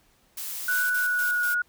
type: noise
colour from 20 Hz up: blue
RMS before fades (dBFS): -34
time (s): 0.37-0.9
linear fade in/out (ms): 5
type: tone with pitch glide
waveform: sine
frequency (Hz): 1480 to 1448.7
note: F#6 to F#6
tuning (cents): 0 to -37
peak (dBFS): -22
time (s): 0.68-1.62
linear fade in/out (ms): 5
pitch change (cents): -37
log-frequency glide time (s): 0.92-1.47
type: noise with tremolo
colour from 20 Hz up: blue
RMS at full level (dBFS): -34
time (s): 0.7-1.55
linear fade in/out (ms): 20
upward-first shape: square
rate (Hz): 4.1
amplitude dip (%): 55
effects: pink hiss -63 dBFS RMS until 1.68 s